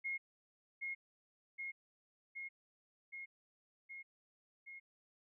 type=tone with echo; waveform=sine; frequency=2152 Hz; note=C7; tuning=48 cents sharp; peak=-37 dBFS; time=0.04-0.18 s; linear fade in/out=20 ms; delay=770 ms; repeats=6; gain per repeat=-2 dB; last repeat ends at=4.8 s; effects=none